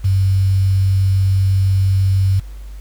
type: tone with quantisation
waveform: sine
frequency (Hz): 96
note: G2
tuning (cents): -36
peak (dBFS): -11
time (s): 0.04-2.4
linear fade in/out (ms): 10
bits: 6
effects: added 50 Hz sine -29 dBFS peak until 2.8 s + pink hiss -49 dBFS RMS until 2.8 s